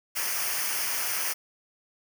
white noise with comb filter, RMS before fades -29 dBFS, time 0.15-1.34 s, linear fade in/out 20 ms, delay 0.26 ms, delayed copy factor -0.75, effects none

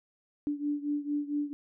sine beating tone pair, 290.6 / 295 Hz, D4 / D4, -18 / +8 cents, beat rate 4.4 Hz, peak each -31 / -34 dBFS, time 0.47-1.53 s, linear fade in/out 0 ms, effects none

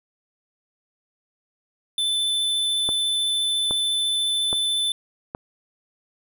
square tone with vibrato, 3520 Hz, A7, in tune, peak -21 dBFS, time 1.98-4.92 s, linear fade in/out 2 ms, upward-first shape sine, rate 14 Hz, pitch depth 8 cents each way
click train, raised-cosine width 1 ms, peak -15 dBFS, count 4, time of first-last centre 2.89-5.349 s, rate 1.22 Hz
effects none

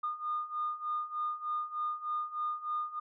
sine beating tone pair, 1218 / 1221.3 Hz, D#6 / D#6, -37 / -33 cents, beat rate 3.3 Hz, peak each -37 / -34 dBFS, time 0.03-3 s, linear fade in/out 10 ms, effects tanh soft clip ceiling -25 dBFS

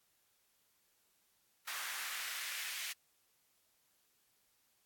pink noise with high-pass filter sweep, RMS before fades -42 dBFS, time 1.67-2.93 s, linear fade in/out 10 ms, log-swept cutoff 1400 to 2300 Hz, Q 1.7, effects white hiss -75 dBFS RMS until 4.85 s + AAC 64 kbps

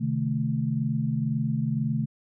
sine chord, A diminished, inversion first, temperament equal with one note detuned, 130.81 / 152.8 / 220 Hz, C3 / Eb3 / A3, 0 / -31 / 0 cents, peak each -28 dBFS, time 0-2.06 s, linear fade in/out 20 ms, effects none

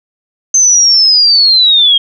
sine linear sweep, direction down, 6272 to 3208 Hz, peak -4 dBFS, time 0.54-1.98 s, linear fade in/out 5 ms, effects none

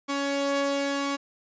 sawtooth tone pair together, 280 / 559 Hz, C#4 / C#5, +18 / +14 cents, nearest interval octave, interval 1196 cents, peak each -24 dBFS, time 0.08-1.17 s, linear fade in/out 20 ms, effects resampled to 16000 Hz

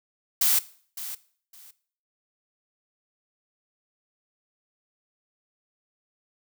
blue noise with echo, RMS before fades -21 dBFS, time 0.41-0.59 s, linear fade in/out 5 ms, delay 560 ms, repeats 2, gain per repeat -14 dB, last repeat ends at 1.71 s, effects noise-tail reverb RT60 0.5 s tail -18 dB re dry

